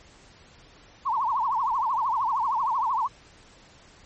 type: tone with vibrato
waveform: sine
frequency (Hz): 988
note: B5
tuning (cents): 0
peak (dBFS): -22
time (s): 1.05-3.08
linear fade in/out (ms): 20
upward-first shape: triangle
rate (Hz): 13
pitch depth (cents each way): 260
effects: pink hiss -53 dBFS RMS until 4.05 s + MP3 32 kbps